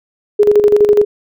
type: tone with tremolo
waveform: sine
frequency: 415.3 Hz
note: G#4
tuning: in tune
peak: -4 dBFS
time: 0.39-1.05 s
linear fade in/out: 10 ms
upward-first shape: square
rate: 12 Hz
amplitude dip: 60%
effects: none